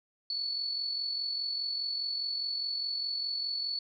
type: tone with amplitude modulation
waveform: sine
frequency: 4435 Hz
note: C#8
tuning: in tune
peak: -29 dBFS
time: 0.3-3.79 s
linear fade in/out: 2 ms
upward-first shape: sine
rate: 44.9 Hz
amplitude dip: 45%
effects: none